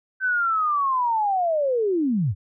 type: linear sweep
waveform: sine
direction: down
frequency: 1544 to 80.1 Hz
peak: -19 dBFS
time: 0.2-2.35 s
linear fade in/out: 50 ms
effects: none